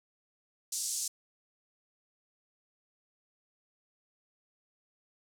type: band-pass noise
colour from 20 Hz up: pink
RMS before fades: -35 dBFS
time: 0.72-1.08 s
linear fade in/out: 5 ms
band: 5600 to 9700 Hz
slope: 24 dB/octave
effects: none